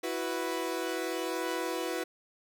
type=chord; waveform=sawtooth; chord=E suspended second; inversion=none; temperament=equal; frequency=329.6 / 370 / 493.9 Hz; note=E4 / F#4 / B4; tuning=0 / 0 / 0 cents; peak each=-32 dBFS; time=0.03-2.04 s; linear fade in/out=10 ms; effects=none